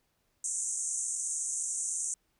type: band-pass noise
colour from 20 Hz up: white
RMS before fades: -34 dBFS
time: 0.44-2.14 s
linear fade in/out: 2 ms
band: 6200 to 9200 Hz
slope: 96 dB/octave
effects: pink hiss -75 dBFS RMS until 2.39 s